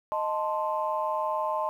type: chord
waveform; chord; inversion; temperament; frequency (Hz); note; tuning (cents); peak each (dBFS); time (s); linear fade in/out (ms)
sine; A diminished; second; equal; 622.3 / 880 / 1046.5; Eb5 / A5 / C6; 0 / 0 / 0; -30; 0.12-1.69; 0
effects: tanh soft clip ceiling -16 dBFS + 10-bit